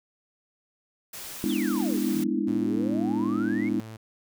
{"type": "noise", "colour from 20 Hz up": "white", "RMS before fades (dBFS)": -39, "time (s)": [1.13, 2.24], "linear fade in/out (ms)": 5}
{"type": "chord", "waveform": "sine", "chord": "E dominant seventh", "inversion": "first", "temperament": "just", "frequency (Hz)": [206, 247.2, 296.7, 329.6], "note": ["G#3", "B3", "D4", "E4"], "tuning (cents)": [-14, 2, 18, 0], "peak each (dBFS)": -29, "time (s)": [1.44, 3.8], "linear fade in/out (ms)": 0}
{"type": "exponential two-way sweep", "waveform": "sine", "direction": "down then up", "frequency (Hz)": [3729, 156.2, 2243], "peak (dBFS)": -36, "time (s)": [1.49, 3.69], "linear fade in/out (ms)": 5, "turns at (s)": 2.17}
{"type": "tone with pitch glide", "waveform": "sawtooth", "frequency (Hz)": [111.4, 110.69], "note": ["A2", "A2"], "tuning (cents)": [22, 11], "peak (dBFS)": -35, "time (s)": [2.47, 3.97], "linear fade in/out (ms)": 10, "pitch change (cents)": -11, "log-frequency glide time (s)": [3.36, 3.55]}
{"effects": []}